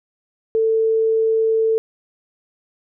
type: tone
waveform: sine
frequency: 445.3 Hz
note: A4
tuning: 21 cents sharp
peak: -14 dBFS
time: 0.55-1.78 s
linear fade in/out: 0 ms
effects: none